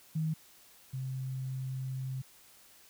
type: tone pair in turn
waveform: sine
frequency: 158 / 131.17 Hz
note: D#3 / C3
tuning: +27 / +5 cents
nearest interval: minor third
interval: 322 cents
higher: first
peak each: -29 / -34 dBFS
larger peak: first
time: 0.15-0.34 / 0.93-2.22 s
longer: second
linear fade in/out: 10 ms
effects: white hiss -59 dBFS RMS until 2.89 s